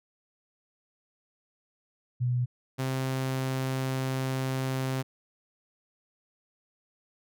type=tone pair in turn; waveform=sine / sawtooth; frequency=123.4 / 131.69 Hz; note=B2 / C3; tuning=-1 / +12 cents; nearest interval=minor second; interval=113 cents; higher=second; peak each=-24 dBFS; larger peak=neither; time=2.2-2.46 / 2.78-5.03 s; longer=second; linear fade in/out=20 ms; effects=none